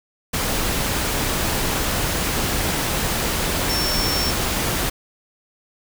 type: tone in noise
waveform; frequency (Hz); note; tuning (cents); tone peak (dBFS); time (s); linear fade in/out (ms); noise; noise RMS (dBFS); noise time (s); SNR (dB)
sine; 5430; F8; -50; -23; 3.69-4.31; 10; pink; -22; 0.33-4.9; -4
effects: none